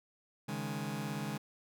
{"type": "chord", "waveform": "sawtooth", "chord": "C# suspended second", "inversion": "none", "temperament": "just", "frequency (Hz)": [138.59, 155.92, 207.9], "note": ["C#3", "D#3", "G#3"], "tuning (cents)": [0, 4, 2], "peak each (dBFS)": [-37, -37, -35], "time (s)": [0.48, 1.38], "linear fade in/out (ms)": 10, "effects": []}